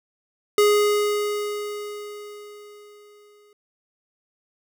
square tone with exponential decay, 415.3 Hz, G#4, in tune, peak -14 dBFS, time 0.58-3.53 s, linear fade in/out 2 ms, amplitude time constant 640 ms, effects none

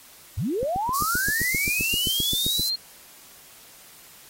sine linear sweep, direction up, 69.3 to 4259 Hz, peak -23 dBFS, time 0.37-2.76 s, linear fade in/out 10 ms
click train, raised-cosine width 3 ms, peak -19 dBFS, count 16, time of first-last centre 0.63-2.596 s, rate 7.63 Hz
white high-pass noise, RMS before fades -29 dBFS, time 0.94-2.69 s, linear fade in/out 5 ms, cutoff 4100 Hz, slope 96 dB/octave
effects white hiss -49 dBFS RMS until 4.29 s + AAC 48 kbps

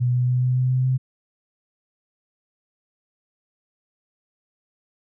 sine tone with pitch steps, 123.47 / 124.47 / 125.48 / 126.5 / 127.53 / 128.56 / 129.61 Hz, B2 / B2 / B2 / B2 / C3 / C3 / C3, 0 / +14 / +28 / +42 / -44 / -30 / -16 cents, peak -17 dBFS, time 0-0.98 s, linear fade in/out 20 ms, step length 140 ms, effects none

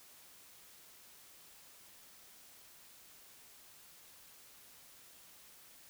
silence, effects white hiss -59 dBFS RMS until 5.89 s

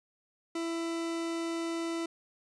40% pulse tone, 332.7 Hz, E4, 16 cents sharp, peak -31 dBFS, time 0.55-2.06 s, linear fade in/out 5 ms, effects resampled to 22050 Hz

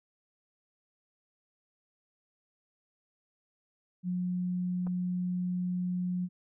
sine tone, 180 Hz, F#3, 47 cents flat, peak -29 dBFS, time 4.03-6.29 s, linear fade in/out 50 ms
clicks, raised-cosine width 1 ms, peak -33 dBFS, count 2, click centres 4.868 / 4.872 s
effects none

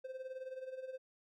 triangle tone with tremolo, 520 Hz, C5, 11 cents flat, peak -38 dBFS, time 0.04-0.98 s, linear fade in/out 10 ms, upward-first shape sine, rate 19 Hz, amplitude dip 70%, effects none

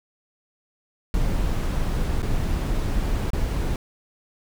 brown noise with dropouts, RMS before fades -23 dBFS, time 1.14-3.76 s, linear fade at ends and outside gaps 1 ms, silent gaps 2.221-2.228 / 3.304-3.332 s, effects none

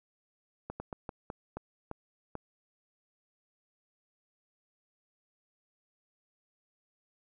slowing click train, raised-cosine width 1 ms, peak -24 dBFS, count 8, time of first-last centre 0.7-2.353 s, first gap 100 ms, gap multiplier 1.28, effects none

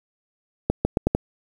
accelerating click train, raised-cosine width 2 ms, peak -5 dBFS, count 5, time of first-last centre 0.7-1.15 s, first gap 150 ms, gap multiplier 0.81, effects 7-bit

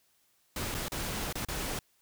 pink noise with dropouts, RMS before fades -35 dBFS, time 0.56-1.79 s, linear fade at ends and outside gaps 2 ms, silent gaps 0.744-0.748 / 0.883-0.919 / 1.327-1.354 / 1.45-1.485 s, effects white hiss -70 dBFS RMS until 2.01 s

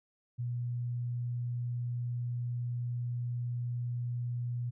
sine tone, 121.2 Hz, B2, 32 cents flat, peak -32 dBFS, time 0.38-4.71 s, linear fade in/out 20 ms, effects none

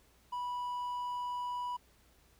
triangle tone, 982 Hz, B5, 10 cents flat, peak -33 dBFS, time 0.32-1.77 s, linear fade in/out 10 ms, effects added 60 Hz sine -68 dBFS peak until 2.39 s + pink hiss -67 dBFS RMS until 2.39 s

